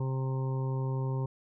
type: harmonic tone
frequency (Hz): 132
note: C3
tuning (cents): +16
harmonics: 1 / 2 / 3 / 4 / 6 / 7 / 8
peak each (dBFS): -29 / -44 / -40 / -45 / -54 / -44 / -50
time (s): 0-1.26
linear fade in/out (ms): 5
effects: none